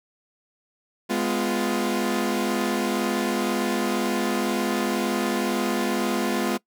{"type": "chord", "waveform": "sawtooth", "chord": "F diminished", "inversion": "first", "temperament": "equal with one note detuned", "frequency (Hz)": [207.7, 249.7, 349.2], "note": ["Ab3", "Cb4", "F4"], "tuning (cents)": [0, 19, 0], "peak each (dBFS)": -23, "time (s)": [1.09, 6.58], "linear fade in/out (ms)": 20, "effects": ["noise-tail reverb RT60 0.1 s tail -22 dB re dry"]}